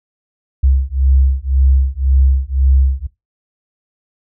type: beating tone pair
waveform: sine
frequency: 65.8 / 67.7 Hz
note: C2 / C#2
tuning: +10 / -40 cents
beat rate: 1.9 Hz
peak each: -13 dBFS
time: 0.63-3.07 s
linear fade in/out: 10 ms
effects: noise-tail reverb RT60 0.2 s tail -20 dB re dry